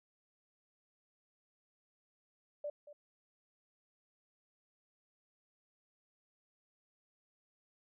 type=tone with echo; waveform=sine; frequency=587.3 Hz; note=D5; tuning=in tune; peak=-37 dBFS; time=2.64-2.7 s; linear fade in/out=5 ms; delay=230 ms; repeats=1; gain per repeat=-14 dB; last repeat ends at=2.93 s; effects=none